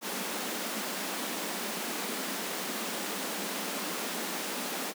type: high-pass noise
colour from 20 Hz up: pink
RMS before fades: -35 dBFS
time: 0.01-4.94 s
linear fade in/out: 50 ms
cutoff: 180 Hz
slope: 96 dB/octave
effects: none